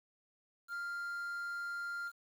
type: tone with quantisation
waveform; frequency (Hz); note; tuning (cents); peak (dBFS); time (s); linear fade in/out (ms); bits
triangle; 1396.9; F6; 0; -36; 0.68-2.12; 50; 10
effects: none